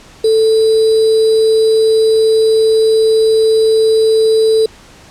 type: tone with sample-and-hold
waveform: sine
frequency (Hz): 441.3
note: A4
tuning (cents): +5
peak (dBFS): -7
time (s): 0.24-4.66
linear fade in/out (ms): 5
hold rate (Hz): 4410
effects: pink hiss -40 dBFS RMS until 5.1 s + low-pass 8000 Hz 12 dB/octave